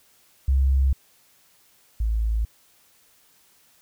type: tone pair in turn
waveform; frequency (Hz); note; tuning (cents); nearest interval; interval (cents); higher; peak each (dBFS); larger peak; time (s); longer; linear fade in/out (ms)
sine; 67 / 55.06; C2 / A1; +42 / +2; minor third; 340; first; -16 / -20; first; 0.48-0.93 / 2-2.45; neither; 5
effects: white hiss -59 dBFS RMS until 3.81 s